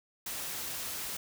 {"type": "noise", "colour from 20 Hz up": "white", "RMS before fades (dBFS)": -38, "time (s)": [0.26, 1.17], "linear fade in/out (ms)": 5, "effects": []}